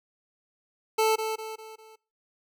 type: tone with echo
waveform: 25% pulse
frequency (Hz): 439.5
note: A4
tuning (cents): -2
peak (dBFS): -17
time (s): 0.98-1.16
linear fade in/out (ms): 10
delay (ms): 200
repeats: 4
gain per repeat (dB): -7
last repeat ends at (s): 1.96
effects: noise-tail reverb RT60 0.4 s tail -24 dB re dry